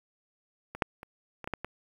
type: clicks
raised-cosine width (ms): 0.5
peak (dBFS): -24 / -9 / -28 / -25 / -19 / -16 / -20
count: 7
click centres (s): 0.75 / 0.822 / 1.031 / 1.443 / 1.475 / 1.537 / 1.646
effects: 8-bit